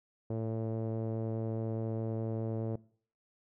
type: tone with low-pass filter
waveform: sawtooth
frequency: 111.9 Hz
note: A2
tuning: 30 cents sharp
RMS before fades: -35 dBFS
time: 0.3-2.76 s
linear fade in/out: 5 ms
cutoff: 510 Hz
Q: 2.1
effects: noise-tail reverb RT60 0.5 s tail -21 dB re dry